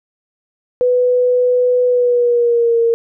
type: tone with pitch glide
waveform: sine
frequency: 496.2 to 463 Hz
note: B4 to A#4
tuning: +8 to -12 cents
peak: -10 dBFS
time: 0.81-2.94 s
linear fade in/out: 0 ms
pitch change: -120 cents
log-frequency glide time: 1.86-2.79 s
effects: none